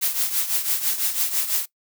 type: noise with tremolo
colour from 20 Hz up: blue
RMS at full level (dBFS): -20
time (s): 0.01-1.66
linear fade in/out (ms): 20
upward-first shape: triangle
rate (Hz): 6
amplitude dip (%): 75
effects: noise-tail reverb RT60 0.1 s tail -19 dB re dry